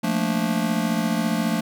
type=chord; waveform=square; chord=Bb major seventh; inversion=second; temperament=just; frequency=174.81 / 218.5 / 233.1 / 291.4 Hz; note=F3 / A3 / Bb3 / D4; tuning=+2 / -12 / 0 / -13 cents; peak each=-27 / -25 / -28 / -30 dBFS; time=0.03-1.61 s; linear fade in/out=10 ms; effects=none